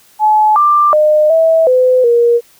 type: tone with pitch steps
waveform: sine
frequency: 856 / 1184 / 609 / 650 / 508 / 472.8 Hz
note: A5 / D6 / D#5 / E5 / B4 / A#4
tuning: -48 / +14 / -37 / -24 / +49 / +24 cents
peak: -6 dBFS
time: 0.19-2.41 s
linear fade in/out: 50 ms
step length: 370 ms
effects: white hiss -47 dBFS RMS until 2.59 s